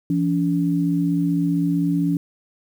sine tone pair together, 169.5 / 285.1 Hz, E3 / C#4, +49 / +49 cents, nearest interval major sixth, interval 900 cents, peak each -20 dBFS, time 0.1-2.17 s, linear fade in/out 2 ms, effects 8-bit

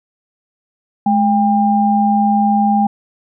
sine tone pair together, 211.9 / 800 Hz, G#3 / G5, +35 / +35 cents, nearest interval octave + major seventh, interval 2300 cents, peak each -13 dBFS, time 1.06-2.87 s, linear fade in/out 5 ms, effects none

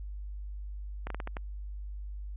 slowing click train, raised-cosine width 0.5 ms, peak -22 dBFS, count 6, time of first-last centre 1.07-1.368 s, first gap 33 ms, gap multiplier 1.3, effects added 50 Hz sine -37 dBFS peak until 2.36 s + resampled to 8000 Hz

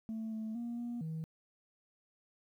sine tone with pitch steps, 222 / 219.5 / 236.5 / 238.7 / 159.8 Hz, A3 / A3 / A#3 / A#3 / D#3, +16 / -4 / +25 / +41 / +47 cents, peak -35 dBFS, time 0.09-1.24 s, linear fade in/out 0 ms, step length 230 ms, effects tanh soft clip ceiling -35 dBFS + 12-bit

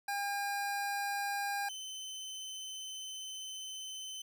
25% pulse tone pair in turn, 806 / 3057 Hz, G5 / G7, +48 / -44 cents, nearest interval octave + major seventh, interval 2308 cents, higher second, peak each -30 / -38 dBFS, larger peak first, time 0.08-1.69 / 1.69-4.22 s, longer second, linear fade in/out 5 ms, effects none

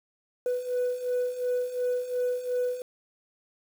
sine beating tone pair, 493.9 / 496.7 Hz, B4 / B4, 0 / +10 cents, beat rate 2.8 Hz, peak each -30 / -26 dBFS, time 0.46-2.82 s, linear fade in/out 2 ms, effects tanh soft clip ceiling -22 dBFS + 8-bit

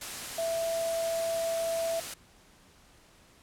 sine tone in noise, 663 Hz, E5, 10 cents sharp, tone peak -28 dBFS, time 0.38-2 s, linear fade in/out 5 ms, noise white, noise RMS -38 dBFS, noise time 0.01-2.14 s, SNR +7 dB, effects pink hiss -59 dBFS RMS until 3.42 s + low-pass 11000 Hz 12 dB/octave

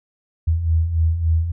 sine beating tone pair, 79 / 82.5 Hz, D#2 / E2, +27 / +2 cents, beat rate 3.5 Hz, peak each -23 / -16 dBFS, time 0.47-1.52 s, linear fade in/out 10 ms, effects none

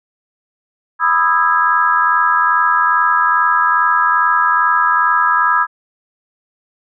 sine chord, E major seventh, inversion second, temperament just, 988.9 / 1236.1 / 1318.5 / 1648.1 Hz, B5 / D#6 / E6 / G#6, +2 / -12 / 0 / -14 cents, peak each -16 dBFS, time 0.99-5.67 s, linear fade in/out 50 ms, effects none

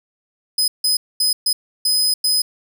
sawtooth tone bursts at uneven times, 5030 Hz, D#8, 18 cents sharp, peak -12 dBFS, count 6, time 0.58-0.68 / 0.84-0.97 / 1.2-1.33 / 1.46-1.53 / 1.85-2.14 / 2.24-2.42 s, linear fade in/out 5 ms, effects none

